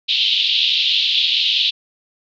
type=band-pass noise; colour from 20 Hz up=white; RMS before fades=-17 dBFS; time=0.08-1.71 s; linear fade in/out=20 ms; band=2900 to 3900 Hz; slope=48 dB/octave; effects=none